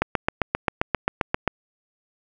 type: click train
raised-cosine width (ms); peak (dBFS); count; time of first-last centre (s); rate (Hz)
0.5; -4; 12; 0.02-1.477; 7.55
effects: none